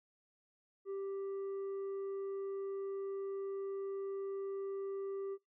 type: tone with tanh clipping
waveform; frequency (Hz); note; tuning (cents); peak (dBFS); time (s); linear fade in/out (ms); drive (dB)
sine; 392; G4; 0; -39; 0.85-5.38; 50; 4
effects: noise-tail reverb RT60 0.2 s tail -21 dB re dry